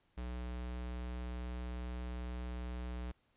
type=tone; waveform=square; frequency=61.2 Hz; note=B1; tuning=15 cents flat; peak=-40 dBFS; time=0.17-3.12 s; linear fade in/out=10 ms; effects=pink hiss -75 dBFS RMS until 3.36 s + resampled to 8000 Hz